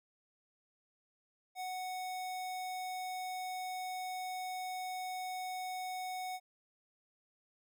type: tone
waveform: square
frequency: 740 Hz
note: F#5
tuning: in tune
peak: -39 dBFS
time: 1.55-6.4 s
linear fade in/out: 50 ms
effects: none